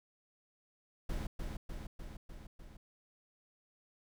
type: noise with echo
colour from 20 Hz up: brown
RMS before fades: -37 dBFS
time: 1.09-1.27 s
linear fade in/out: 5 ms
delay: 300 ms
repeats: 5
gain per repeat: -3 dB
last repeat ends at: 2.77 s
effects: none